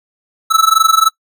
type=tone with amplitude modulation; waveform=square; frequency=1310 Hz; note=E6; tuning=11 cents flat; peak=-5 dBFS; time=0.5-1.1 s; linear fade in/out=20 ms; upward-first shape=sine; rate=23.2 Hz; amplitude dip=90%; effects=noise-tail reverb RT60 0.1 s tail -24 dB re dry